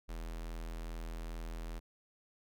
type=tone with notch filter; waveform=square; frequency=41.2 Hz; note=E1; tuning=in tune; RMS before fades=-42 dBFS; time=0.08-1.8 s; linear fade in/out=20 ms; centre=96 Hz; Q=0.82; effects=none